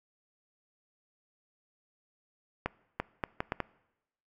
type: accelerating click train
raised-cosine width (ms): 0.5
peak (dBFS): -15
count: 6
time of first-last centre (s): 2.66-3.603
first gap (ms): 340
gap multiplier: 0.7
effects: noise-tail reverb RT60 0.9 s tail -22 dB re dry